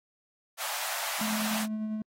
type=high-pass noise; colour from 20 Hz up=pink; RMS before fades=-34 dBFS; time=0.57-1.67 s; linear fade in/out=50 ms; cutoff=630 Hz; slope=48 dB/octave
type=tone with tremolo; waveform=triangle; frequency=216 Hz; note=A3; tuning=32 cents flat; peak=-27 dBFS; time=1.21-2.02 s; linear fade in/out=2 ms; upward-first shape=sine; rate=10 Hz; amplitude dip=30%
effects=AAC 48 kbps